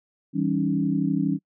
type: tone cluster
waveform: sine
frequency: 162.4 / 195.6 / 276.1 / 308.1 Hz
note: E3 / G3 / C#4 / D#4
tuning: -26 / -4 / -7 / -17 cents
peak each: -27 / -26 / -24 / -30 dBFS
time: 0.33-1.39 s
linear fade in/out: 50 ms
effects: noise-tail reverb RT60 0.1 s tail -26 dB re dry